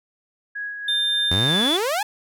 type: tone with tremolo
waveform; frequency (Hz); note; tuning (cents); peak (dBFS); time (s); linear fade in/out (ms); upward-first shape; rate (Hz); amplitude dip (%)
sine; 1661.2; G#6; 0; -26; 0.55-1.69; 10; sine; 3.4; 40
type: tone with pitch glide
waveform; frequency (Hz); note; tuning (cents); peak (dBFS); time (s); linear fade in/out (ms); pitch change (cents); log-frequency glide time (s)
triangle; 3600 to 3455; A7 to A7; +39 to -32; -18; 0.88-1.77; 5; -71; 1.47-1.63
type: exponential sweep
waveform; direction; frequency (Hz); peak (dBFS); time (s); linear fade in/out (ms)
sawtooth; up; 82.41 to 880; -17; 1.31-2.03; 5
effects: none